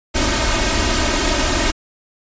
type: noise with comb filter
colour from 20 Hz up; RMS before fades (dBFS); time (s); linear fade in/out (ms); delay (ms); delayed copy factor
pink; -17; 0.14-1.72; 20; 3.2; +0.8
effects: resampled to 16000 Hz